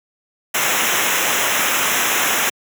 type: noise with comb filter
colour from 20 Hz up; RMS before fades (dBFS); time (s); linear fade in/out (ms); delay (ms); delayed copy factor
pink; -18; 0.54-2.5; 10; 0.22; -0.9
effects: high-pass 150 Hz 12 dB/octave